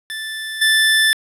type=tone with level steps; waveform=25% pulse; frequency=1760 Hz; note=A6; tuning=in tune; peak=-21 / -8 dBFS; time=0.1-1.13 s; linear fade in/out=0 ms; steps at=0.61 s; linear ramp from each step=10 ms; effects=resampled to 32000 Hz + 8-bit